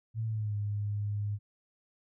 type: tone with pitch glide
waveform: sine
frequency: 111.9 to 103.21 Hz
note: A2 to G#2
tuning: +30 to -10 cents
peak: -30 dBFS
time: 0.14-1.39 s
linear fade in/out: 50 ms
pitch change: -140 cents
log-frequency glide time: 0.26-0.55 s
effects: none